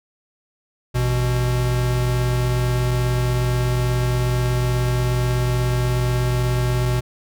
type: tone pair together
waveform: square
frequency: 55.27 / 123.47 Hz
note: A1 / B2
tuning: +8 / 0 cents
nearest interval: octave + major second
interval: 1392 cents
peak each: -25 / -19 dBFS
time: 0.94-7.01 s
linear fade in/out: 20 ms
effects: none